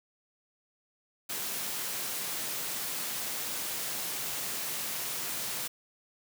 white high-pass noise, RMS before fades -35 dBFS, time 1.29-5.68 s, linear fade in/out 10 ms, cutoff 110 Hz, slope 48 dB/octave, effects none

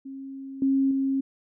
sine tone with level steps, 270.2 Hz, C#4, 44 cents flat, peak -35 / -19 / -22 dBFS, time 0.05-1.21 s, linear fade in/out 10 ms, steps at 0.62 / 0.91 s, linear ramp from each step 2 ms, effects none

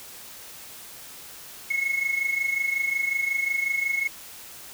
sine tone with amplitude modulation, 2180 Hz, C#7, 29 cents flat, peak -18 dBFS, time 1.7-4.08 s, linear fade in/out 10 ms, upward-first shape sine, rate 25.5 Hz, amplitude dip 75%, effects tanh soft clip ceiling -19 dBFS + white hiss -43 dBFS RMS until 4.73 s

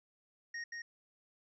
square tone with echo, 1864.7 Hz, A#6, in tune, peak -40 dBFS, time 0.54-0.64 s, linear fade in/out 5 ms, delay 180 ms, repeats 1, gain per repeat -2 dB, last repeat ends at 0.82 s, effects resampled to 16000 Hz

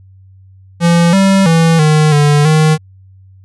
square tone with pitch steps, 170.5 / 194.1 / 164.5 / 153.6 / 146.8 / 155.7 Hz, F3 / G3 / E3 / D#3 / D3 / D#3, -41 / -17 / -3 / -22 / 0 / +2 cents, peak -7 dBFS, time 0.8-2.78 s, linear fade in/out 50 ms, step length 330 ms, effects added 95 Hz sine -38 dBFS peak until 3.44 s + resampled to 24000 Hz

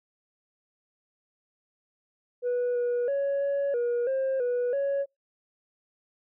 sine tone with pitch steps, 489.8 / 484.5 / 558 / 561 / 479.2 / 532 / 489.2 / 557 Hz, B4 / B4 / C#5 / C#5 / A#4 / C5 / B4 / C#5, -14 / -33 / +11 / +21 / +48 / +29 / -16 / +8 cents, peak -22 dBFS, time 2.42-5.06 s, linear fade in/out 50 ms, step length 330 ms, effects noise-tail reverb RT60 0.2 s tail -26 dB re dry + tanh soft clip ceiling -23 dBFS

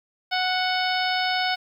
harmonic tone with a mistuned harmonic, 738 Hz, F#5, 5 cents flat, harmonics 1 / 2 / 3 / 4 / 5 / 6 / 7, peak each -25 / -28 / -30 / -31 / -32 / -33 / -33 dBFS, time 0.31-1.56 s, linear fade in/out 20 ms, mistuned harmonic 4, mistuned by +20 cents, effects 9-bit

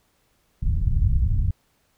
pink low-pass noise, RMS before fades -20 dBFS, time 0.62-1.51 s, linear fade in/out 10 ms, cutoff 120 Hz, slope 24 dB/octave, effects pink hiss -66 dBFS RMS until 1.97 s

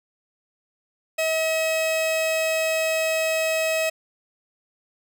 45% pulse tone pair together, 640 / 2560 Hz, D#5 / D#7, +49 / +49 cents, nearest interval 2 octaves, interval 2400 cents, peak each -22 / -28 dBFS, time 1.18-3.9 s, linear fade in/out 10 ms, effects none

